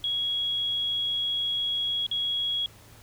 sine tone with dropouts, 3322 Hz, G#7, in tune, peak -25 dBFS, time 0.04-2.66 s, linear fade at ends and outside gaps 1 ms, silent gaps 2.065-2.113 s, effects added 108 Hz sine -54 dBFS peak until 3.02 s + pink hiss -53 dBFS RMS until 3.02 s

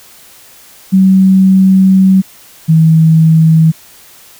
sine tone pair in turn, 190 / 160.66 Hz, F#3 / E3, +46 / -44 cents, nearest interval minor third, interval 290 cents, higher first, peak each -3 dBFS, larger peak neither, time 0.92-2.22 / 2.68-3.72 s, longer first, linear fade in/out 20 ms, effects white hiss -39 dBFS RMS until 4.39 s

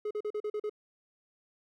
triangle tone bursts, 422.1 Hz, G#4, 28 cents sharp, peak -29 dBFS, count 7, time 0.05-0.696 s, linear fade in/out 5 ms, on 58 ms, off 40 ms, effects none

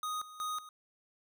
square tone with tremolo, 1244.5 Hz, D#6, in tune, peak -35 dBFS, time 0.03-0.69 s, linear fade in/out 2 ms, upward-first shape square, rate 2.7 Hz, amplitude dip 80%, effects none

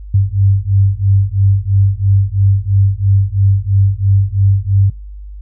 sine beating tone pair, 96.8 / 99.8 Hz, G2 / G2, -21 / +32 cents, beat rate 3 Hz, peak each -12 dBFS, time 0.14-4.9 s, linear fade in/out 5 ms, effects noise-tail reverb RT60 0.2 s tail -21 dB re dry + added 50 Hz sine -27 dBFS peak until 5.41 s

